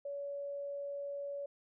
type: tone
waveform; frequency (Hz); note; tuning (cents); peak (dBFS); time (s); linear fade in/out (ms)
sine; 566; C#5; +36; -38; 0.05-1.46; 5
effects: none